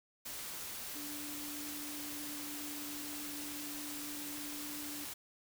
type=tone in noise; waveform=sine; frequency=293.7 Hz; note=D4; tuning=in tune; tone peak=-46 dBFS; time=0.95-5.05 s; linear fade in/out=10 ms; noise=white; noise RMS=-44 dBFS; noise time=0.25-5.14 s; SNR=-5 dB; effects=none